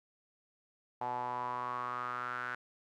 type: tone with band-pass filter sweep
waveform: sawtooth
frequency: 123.47 Hz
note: B2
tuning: in tune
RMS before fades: -38 dBFS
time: 1.01-2.55 s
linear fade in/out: 5 ms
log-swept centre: 840 to 1500 Hz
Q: 6.8
effects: none